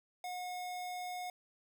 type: tone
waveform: square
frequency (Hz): 724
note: F#5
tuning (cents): -38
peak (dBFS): -40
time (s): 0.24-1.3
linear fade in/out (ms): 2
effects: none